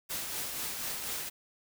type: noise with tremolo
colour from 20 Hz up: white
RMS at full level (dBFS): -35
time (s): 0.09-1.3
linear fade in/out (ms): 20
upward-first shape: triangle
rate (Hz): 4.1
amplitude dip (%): 40
effects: none